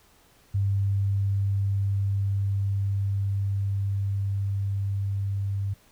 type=tone with level ramp; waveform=sine; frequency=99 Hz; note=G2; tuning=18 cents sharp; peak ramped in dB=-21 to -25 dBFS; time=0.54-5.74 s; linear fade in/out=10 ms; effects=pink hiss -59 dBFS RMS until 5.91 s